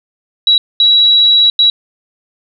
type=tone bursts at uneven times; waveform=sine; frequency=3895 Hz; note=B7; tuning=25 cents flat; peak=-5 dBFS; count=3; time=0.47-0.58 / 0.8-1.5 / 1.59-1.7 s; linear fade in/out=2 ms; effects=none